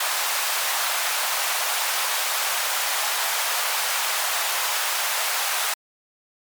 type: high-pass noise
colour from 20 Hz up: pink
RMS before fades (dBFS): -24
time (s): 0-5.74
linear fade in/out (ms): 5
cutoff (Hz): 730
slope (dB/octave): 24
effects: MP3 96 kbps